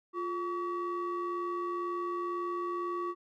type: ring-modulated tone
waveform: triangle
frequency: 392 Hz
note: G4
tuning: in tune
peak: -27 dBFS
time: 0.13-3.15 s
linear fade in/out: 50 ms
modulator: 743 Hz
effects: none